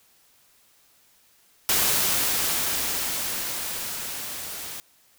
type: noise with level ramp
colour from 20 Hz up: white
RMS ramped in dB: -21 to -36 dBFS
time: 1.69-4.8 s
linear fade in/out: 0 ms
effects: white hiss -60 dBFS RMS until 5.18 s